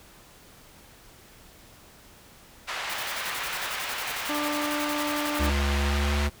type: band-pass noise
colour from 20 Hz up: white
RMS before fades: -33 dBFS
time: 2.67-6.28 s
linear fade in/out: 20 ms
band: 760 to 2600 Hz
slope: 12 dB/octave
type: noise with tremolo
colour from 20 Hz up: white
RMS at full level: -36 dBFS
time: 2.89-5.47 s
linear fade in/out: 10 ms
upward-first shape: square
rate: 11 Hz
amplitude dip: 65%
type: harmonic tone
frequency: 295.8 Hz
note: D4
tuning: 13 cents sharp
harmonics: 1 / 2 / 3 / 4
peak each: -30 / -34 / -37 / -35 dBFS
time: 4.29-5.5 s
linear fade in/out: 5 ms
type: tone with pitch glide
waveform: square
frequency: 70.6 to 72.33 Hz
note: C#2 to D2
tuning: +32 to -26 cents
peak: -24 dBFS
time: 5.39-6.3 s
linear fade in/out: 20 ms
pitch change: +42 cents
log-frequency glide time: 5.77-6.15 s
effects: pink hiss -52 dBFS RMS until 6.4 s